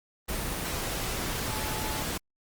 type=tone in noise; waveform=sine; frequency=866 Hz; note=A5; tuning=28 cents flat; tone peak=-38 dBFS; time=1.49-2.03 s; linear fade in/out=10 ms; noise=pink; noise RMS=-32 dBFS; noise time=0.28-2.18 s; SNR=-9 dB; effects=Opus 24 kbps